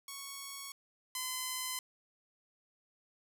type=tone pair in turn; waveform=5% pulse; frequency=1108.7 / 1022.2 Hz; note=C#6 / C6; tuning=0 / -41 cents; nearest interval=minor second; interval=141 cents; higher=first; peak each=-31 / -24 dBFS; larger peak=second; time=0.08-0.72 / 1.15-1.79 s; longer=neither; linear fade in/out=2 ms; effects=none